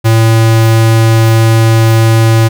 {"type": "tone", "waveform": "square", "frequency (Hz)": 112.7, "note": "A2", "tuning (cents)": 42, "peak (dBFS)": -5, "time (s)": [0.04, 2.49], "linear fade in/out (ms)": 20, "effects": []}